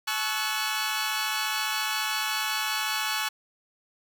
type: chord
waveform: 15% pulse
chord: F# minor seventh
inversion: first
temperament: equal with one note detuned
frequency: 860.9 / 1108.7 / 1318.5 / 1480 Hz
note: A5 / C#6 / E6 / F#6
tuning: -38 / 0 / 0 / 0 cents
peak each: -25 / -26 / -28 / -25 dBFS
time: 0.07-3.29 s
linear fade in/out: 10 ms
effects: none